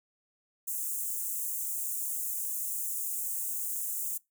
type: high-pass noise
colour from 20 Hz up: white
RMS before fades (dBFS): -34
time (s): 0.67-4.18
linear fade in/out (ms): 10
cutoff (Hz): 6900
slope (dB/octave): 48
effects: noise-tail reverb RT60 0.2 s tail -23 dB re dry

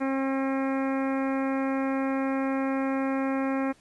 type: harmonic tone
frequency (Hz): 268.8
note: C4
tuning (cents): +47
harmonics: 1 / 2 / 3 / 4 / 5 / 6 / 7 / 8 / 9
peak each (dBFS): -26 / -32 / -36 / -38 / -40 / -42 / -43 / -44 / -45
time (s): 0-3.73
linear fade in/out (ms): 20
effects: pink hiss -60 dBFS RMS until 3.8 s + resampled to 24000 Hz

